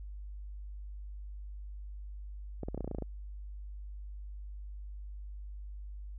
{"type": "clicks", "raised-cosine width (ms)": 2, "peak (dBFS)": -24, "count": 11, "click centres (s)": [2.633, 2.685, 2.746, 2.777, 2.807, 2.845, 2.877, 2.913, 2.948, 2.985, 3.023], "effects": ["added 50 Hz sine -41 dBFS peak until 6.18 s"]}